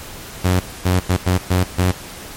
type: tone bursts at uneven times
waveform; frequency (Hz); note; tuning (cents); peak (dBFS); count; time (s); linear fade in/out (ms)
sawtooth; 91.4; F#2; -21; -9; 6; 0.44-0.6 / 0.85-1 / 1.09-1.17 / 1.26-1.38 / 1.5-1.64 / 1.78-1.92; 10
effects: pink hiss -34 dBFS RMS until 2.36 s + MP3 64 kbps